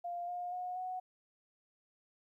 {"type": "tone with pitch steps", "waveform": "sine", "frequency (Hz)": [698.5, 711.5, 724.8, 738.3], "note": ["F5", "F5", "F#5", "F#5"], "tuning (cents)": [0, 32, -36, -4], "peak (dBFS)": -37, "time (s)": [0.04, 1], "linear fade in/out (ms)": 10, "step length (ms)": 240, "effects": ["13-bit"]}